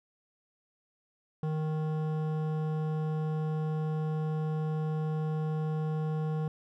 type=tone with hard clipping; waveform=sine; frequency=155.56 Hz; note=D#3; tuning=in tune; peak=-31 dBFS; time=1.43-6.48 s; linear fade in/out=2 ms; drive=13 dB; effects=none